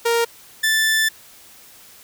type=tone pair in turn; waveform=sawtooth; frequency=466.2 / 1760.1 Hz; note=A#4 / A6; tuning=0 / 0 cents; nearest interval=octave + major seventh; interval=2300 cents; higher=second; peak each=-12 dBFS; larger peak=neither; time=0.05-0.25 / 0.63-1.09 s; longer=second; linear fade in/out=10 ms; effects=white hiss -46 dBFS RMS until 2.03 s